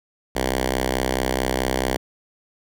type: tone with notch filter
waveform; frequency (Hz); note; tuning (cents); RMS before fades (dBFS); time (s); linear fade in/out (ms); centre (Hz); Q
5% pulse; 64.6; C2; -21; -23; 0.35-1.97; 10; 150; 1.2
effects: none